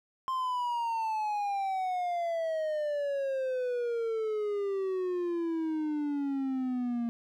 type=exponential sweep; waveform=triangle; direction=down; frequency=1055 to 232.6 Hz; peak=-27 dBFS; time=0.28-7.09 s; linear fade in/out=0 ms; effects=none